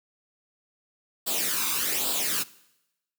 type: noise with flanger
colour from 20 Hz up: white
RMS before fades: -27 dBFS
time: 1.26-2.44 s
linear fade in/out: 20 ms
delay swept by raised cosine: 0.24 to 0.83 ms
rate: 1.2 Hz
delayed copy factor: +0.7
effects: noise-tail reverb RT60 0.9 s tail -20 dB re dry + high-pass 200 Hz 12 dB/octave